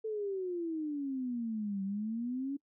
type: exponential two-way sweep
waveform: sine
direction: down then up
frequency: 445.7 to 192 to 284.8 Hz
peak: -33 dBFS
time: 0.04-2.57 s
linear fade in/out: 10 ms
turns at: 1.83 s
effects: noise-tail reverb RT60 0.1 s tail -23 dB re dry